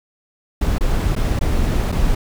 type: noise with dropouts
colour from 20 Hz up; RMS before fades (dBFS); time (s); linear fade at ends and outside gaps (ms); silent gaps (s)
brown; -17; 0.61-2.15; 5; 0.784-0.808 / 1.153-1.162 / 1.392-1.41 / 1.919-1.923
effects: none